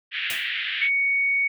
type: band-pass noise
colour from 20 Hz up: pink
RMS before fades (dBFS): -28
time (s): 0.11-0.9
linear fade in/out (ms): 50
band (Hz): 1700 to 3400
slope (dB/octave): 48
type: noise with exponential decay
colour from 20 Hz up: white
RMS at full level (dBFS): -29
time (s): 0.3-0.52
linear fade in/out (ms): 1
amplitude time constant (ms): 46
type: tone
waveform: sine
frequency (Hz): 2231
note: C#7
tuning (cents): +11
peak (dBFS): -19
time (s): 0.81-1.48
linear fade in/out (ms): 10
effects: none